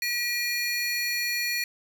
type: tone cluster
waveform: square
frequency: 1934 / 2407 / 4353 Hz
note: B6 / D7 / C#8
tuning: -37 / +42 / -32 cents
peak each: -31 dBFS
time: 0.02-1.64 s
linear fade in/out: 2 ms
effects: none